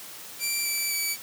10% pulse tone with pitch steps, 2349 / 2321 / 2293 Hz, D7 / D7 / D7, 0 / -21 / -42 cents, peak -17 dBFS, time 0.39-1.17 s, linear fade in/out 50 ms, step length 260 ms, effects white hiss -42 dBFS RMS until 1.22 s + high-pass 100 Hz 12 dB/octave

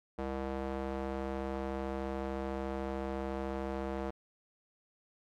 square tone with band-pass filter, 66.9 Hz, C2, 39 cents sharp, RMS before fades -37 dBFS, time 0.18-4.11 s, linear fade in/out 10 ms, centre 560 Hz, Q 0.91, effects AAC 64 kbps

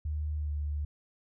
sine tone with pitch glide, 75.7 to 73.76 Hz, D#2 to D2, -47 to +8 cents, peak -30 dBFS, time 0.05-0.85 s, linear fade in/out 5 ms, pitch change -45 cents, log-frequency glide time 0.36-0.51 s, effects none

